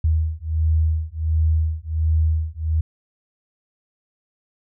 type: beating tone pair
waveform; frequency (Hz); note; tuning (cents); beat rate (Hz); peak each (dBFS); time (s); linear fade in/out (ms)
sine; 78.7 / 80.1; D#2 / E2; +20 / -49; 1.4; -20 / -20; 0.04-2.81; 5
effects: none